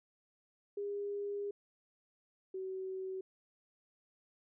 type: tone pair in turn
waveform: sine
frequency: 405.8 / 378.1 Hz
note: G#4 / F#4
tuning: -40 / +38 cents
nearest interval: minor second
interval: 122 cents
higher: first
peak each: -36 / -38 dBFS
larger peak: first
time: 0.77-1.51 / 2.54-3.21 s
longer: first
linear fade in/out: 5 ms
effects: none